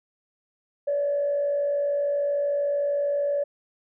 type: tone with frequency modulation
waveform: sine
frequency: 573 Hz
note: D5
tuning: 43 cents flat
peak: -21 dBFS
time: 0.87-3.44 s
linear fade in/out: 10 ms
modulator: 53.1 Hz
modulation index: 0.32
effects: tanh soft clip ceiling -17 dBFS